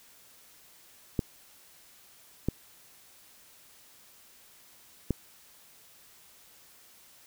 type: clicks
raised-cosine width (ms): 3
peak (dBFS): -13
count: 3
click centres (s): 1.192 / 2.486 / 5.107
effects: white hiss -57 dBFS RMS until 7.26 s